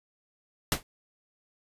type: noise with exponential decay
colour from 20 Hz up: pink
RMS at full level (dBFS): -20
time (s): 0.72-0.83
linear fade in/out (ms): 1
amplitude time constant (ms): 22
effects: resampled to 32000 Hz